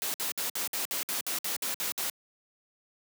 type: noise bursts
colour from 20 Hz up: white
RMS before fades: -32 dBFS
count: 12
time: 0.02-2.098 s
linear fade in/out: 0 ms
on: 120 ms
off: 58 ms
effects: high-pass 200 Hz 12 dB/octave